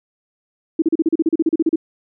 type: tone bursts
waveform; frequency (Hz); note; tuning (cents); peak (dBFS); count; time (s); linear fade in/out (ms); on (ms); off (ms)
sine; 323.6; E4; -32; -11; 15; 0.79-1.759; 5; 31; 36
effects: none